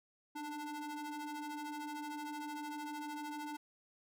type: ring-modulated tone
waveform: square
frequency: 293.7 Hz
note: D4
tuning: in tune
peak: -39 dBFS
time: 0.35-3.57 s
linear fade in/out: 10 ms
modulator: 594 Hz
effects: none